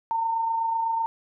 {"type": "tone with amplitude modulation", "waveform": "sine", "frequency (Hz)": 909, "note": "A#5", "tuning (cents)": -44, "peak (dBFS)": -21, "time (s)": [0.11, 1.06], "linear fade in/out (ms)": 0, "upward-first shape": "sine", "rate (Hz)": 28, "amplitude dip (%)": 35, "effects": []}